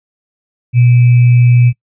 sine tone with sample-and-hold, 121.6 Hz, B2, 26 cents flat, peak -4 dBFS, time 0.73-1.73 s, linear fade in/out 50 ms, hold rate 2450 Hz, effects noise-tail reverb RT60 0.1 s tail -24 dB re dry + resampled to 8000 Hz

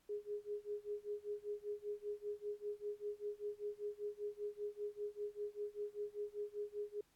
sine tone with tremolo, 414.5 Hz, G#4, 3 cents flat, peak -38 dBFS, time 0.09-7.01 s, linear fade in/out 5 ms, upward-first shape sine, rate 5.1 Hz, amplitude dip 95%, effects pink hiss -75 dBFS RMS until 7.15 s + AAC 64 kbps

